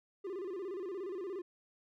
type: tone with vibrato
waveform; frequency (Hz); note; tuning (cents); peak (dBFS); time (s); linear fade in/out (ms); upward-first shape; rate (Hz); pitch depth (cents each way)
triangle; 375.1; F#4; +24; -36; 0.24-1.42; 10; square; 17; 110
effects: none